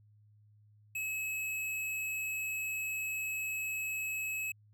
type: tone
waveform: square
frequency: 2576 Hz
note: E7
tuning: 41 cents flat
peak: -35 dBFS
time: 0.95-4.52 s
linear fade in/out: 5 ms
effects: added 105 Hz sine -60 dBFS peak until 4.73 s